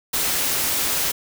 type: noise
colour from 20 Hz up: white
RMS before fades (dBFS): -22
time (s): 0.13-1.12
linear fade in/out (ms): 10
effects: none